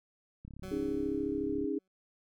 click train, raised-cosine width 5 ms, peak -35 dBFS, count 42, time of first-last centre 0.45-1.642 s, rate 34.4 Hz
20% pulse tone with exponential decay, 187.9 Hz, F#3, 27 cents sharp, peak -36 dBFS, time 0.63-1.88 s, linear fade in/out 2 ms, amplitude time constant 270 ms
sine chord, C# suspended second, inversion none, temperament equal with one note detuned, 277.2 / 311.1 / 409.4 Hz, C#4 / D#4 / G#4, 0 / 0 / -25 cents, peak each -35 dBFS, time 0.71-1.79 s, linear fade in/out 10 ms
effects none

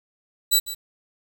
15% pulse tone with echo, 3951 Hz, B7, in tune, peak -8 dBFS, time 0.51-0.6 s, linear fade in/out 20 ms, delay 150 ms, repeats 1, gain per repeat -14 dB, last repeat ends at 0.75 s, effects 8-bit

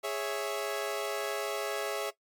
sawtooth chord, C# minor, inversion second, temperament equal, 415.3 / 554.4 / 659.3 Hz, G#4 / C#5 / E5, 0 / 0 / 0 cents, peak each -32 dBFS, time 0.03-2.11 s, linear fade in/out 20 ms, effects noise-tail reverb RT60 0.1 s tail -17 dB re dry + MP3 96 kbps

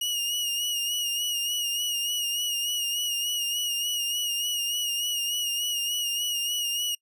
sawtooth tone with vibrato, 2873 Hz, F7, 48 cents sharp, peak -23 dBFS, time 0.01-6.95 s, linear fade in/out 5 ms, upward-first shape sine, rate 3.4 Hz, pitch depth 43 cents each way, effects noise-tail reverb RT60 0.1 s tail -25 dB re dry

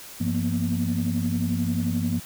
sine tone cluster, 97.9 / 171.5 / 232.7 / 244 Hz, G2 / F3 / A#3 / B3, -2 / -31 / -3 / -21 cents, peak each -27 dBFS, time 0.2-2.2 s, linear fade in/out 10 ms, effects tanh soft clip ceiling -15 dBFS + white hiss -42 dBFS RMS until 2.25 s

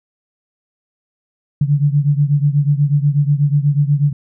sine beating tone pair, 142.2 / 150.4 Hz, C#3 / D3, +45 / +42 cents, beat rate 8.2 Hz, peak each -13 / -16 dBFS, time 1.61-4.13 s, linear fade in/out 5 ms, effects none

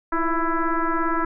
sine tone with frequency modulation, 659.3 Hz, E5, in tune, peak -19 dBFS, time 0.12-1.25 s, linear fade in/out 5 ms, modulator 334 Hz, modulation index 2.7, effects none

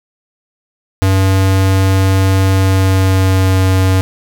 square tone with pitch glide, 95.7 to 94.27 Hz, G2 to F#2, -41 to +33 cents, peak -9 dBFS, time 1.02-4.01 s, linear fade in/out 0 ms, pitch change -26 cents, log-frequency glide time 2.49-3.6 s, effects none

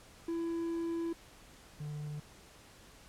triangle tone pair in turn, 334.2 / 148.87 Hz, E4 / D3, +24 / +24 cents, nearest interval octave + major second, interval 1400 cents, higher first, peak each -31 / -36 dBFS, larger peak first, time 0.28-1.13 / 1.8-2.2 s, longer first, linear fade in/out 5 ms, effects pink hiss -57 dBFS RMS until 3.08 s + low-pass 11000 Hz 12 dB/octave

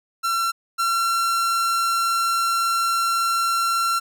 45% pulse tone pair in turn, 1355 / 1360.9 Hz, E6 / F6, +47 / -45 cents, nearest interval unison, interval 8 cents, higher second, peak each -20 / -19 dBFS, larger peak second, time 0.23-0.52 / 0.78-4 s, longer second, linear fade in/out 20 ms, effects none

